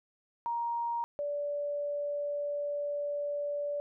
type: tone pair in turn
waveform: sine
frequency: 939 / 579.7 Hz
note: A#5 / D5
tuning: +12 / -23 cents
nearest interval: minor sixth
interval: 835 cents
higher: first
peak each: -30 / -31 dBFS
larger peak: first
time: 0.46-1.04 / 1.19-3.8 s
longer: second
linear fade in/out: 0 ms
effects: none